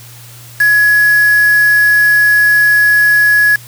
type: tone with quantisation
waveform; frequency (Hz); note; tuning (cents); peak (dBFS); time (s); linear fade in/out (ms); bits
sine; 1683; G#6; +23; -6; 0.6-3.56; 5; 3
effects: added 119 Hz sine -35 dBFS peak until 3.67 s + white hiss -37 dBFS RMS until 3.67 s